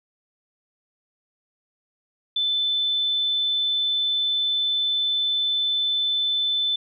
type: tone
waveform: sine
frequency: 3520 Hz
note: A7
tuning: in tune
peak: -20 dBFS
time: 2.36-6.76 s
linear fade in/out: 5 ms
effects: none